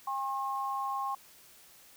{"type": "tone pair together", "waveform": "sine", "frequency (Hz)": [806, 1077.4], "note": ["G5", "C#6"], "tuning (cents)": [48, -50], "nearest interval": "perfect fourth", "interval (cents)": 502, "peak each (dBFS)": [-35, -33], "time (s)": [0.07, 1.15], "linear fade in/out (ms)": 5, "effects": ["white hiss -57 dBFS RMS until 1.96 s"]}